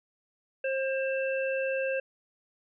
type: harmonic tone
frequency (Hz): 533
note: C5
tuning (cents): +32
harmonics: 1 / 3 / 5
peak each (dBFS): -28 / -36 / -36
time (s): 0.64-2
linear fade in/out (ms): 5
effects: none